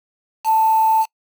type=tone with quantisation; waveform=sine; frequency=884 Hz; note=A5; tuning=8 cents sharp; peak=-12 dBFS; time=0.44-1.06 s; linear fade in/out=50 ms; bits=5; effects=noise-tail reverb RT60 0.1 s tail -26 dB re dry